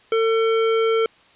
square tone, 450 Hz, A4, 39 cents sharp, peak -17 dBFS, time 0.12-1.06 s, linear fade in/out 2 ms, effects white hiss -53 dBFS RMS until 1.35 s + resampled to 8000 Hz

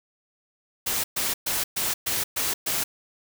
white noise bursts, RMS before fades -26 dBFS, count 7, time 0.86-2.84 s, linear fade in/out 10 ms, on 180 ms, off 120 ms, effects none

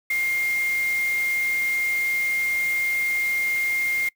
sine tone in noise, 2120 Hz, C7, 22 cents sharp, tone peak -21 dBFS, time 0.1-4.09 s, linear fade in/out 5 ms, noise white, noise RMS -37 dBFS, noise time 0.1-4.09 s, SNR +13 dB, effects noise-tail reverb RT60 0.1 s tail -23 dB re dry

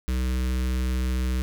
square tone with notch filter, 63.2 Hz, B1, 41 cents sharp, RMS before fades -25 dBFS, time 0.08-1.42 s, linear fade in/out 0 ms, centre 740 Hz, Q 0.86, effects none

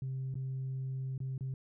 sine tone with dropouts, 132 Hz, C3, 16 cents sharp, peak -33 dBFS, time 0.02-1.54 s, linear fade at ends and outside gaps 2 ms, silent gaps 0.342-0.354 / 1.179-1.203 / 1.379-1.408 s, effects tanh soft clip ceiling -32 dBFS

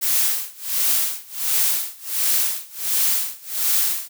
blue noise with tremolo, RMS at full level -18 dBFS, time 0.01-4.09 s, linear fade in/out 20 ms, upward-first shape sine, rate 1.4 Hz, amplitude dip 95%, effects none

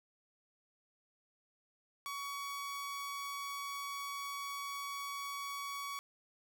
sawtooth tone, 1126 Hz, C#6, 27 cents sharp, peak -36 dBFS, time 2.06-5.99 s, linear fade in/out 0 ms, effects 13-bit

